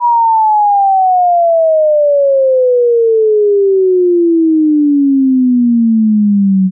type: exponential sweep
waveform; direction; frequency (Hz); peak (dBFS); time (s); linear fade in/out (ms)
sine; down; 971 to 185; -6; 0-6.71; 50
effects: none